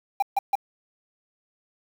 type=tone bursts; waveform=triangle; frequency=797 Hz; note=G5; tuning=28 cents sharp; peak=-16 dBFS; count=3; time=0.2-0.555 s; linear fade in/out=5 ms; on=25 ms; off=140 ms; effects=7-bit